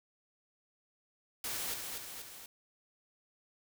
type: noise with echo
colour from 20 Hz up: white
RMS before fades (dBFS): -38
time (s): 1.44-1.74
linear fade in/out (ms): 2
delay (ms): 240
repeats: 3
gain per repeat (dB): -4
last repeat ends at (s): 2.46
effects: none